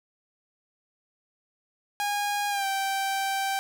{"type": "tone with pitch glide", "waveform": "sawtooth", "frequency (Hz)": [819, 780.2], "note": ["G#5", "G5"], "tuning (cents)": [-24, -8], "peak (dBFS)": -22, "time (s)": [2, 3.59], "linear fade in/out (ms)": 0, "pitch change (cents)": -84, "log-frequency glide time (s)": [2.49, 2.66], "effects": []}